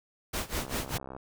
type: noise with tremolo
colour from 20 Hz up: pink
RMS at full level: -31 dBFS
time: 0.33-0.98 s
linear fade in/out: 10 ms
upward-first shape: sine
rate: 5.1 Hz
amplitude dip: 90%
type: click train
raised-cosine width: 1 ms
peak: -27 dBFS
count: 41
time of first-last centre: 0.56-1.165 s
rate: 66.1 Hz
effects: none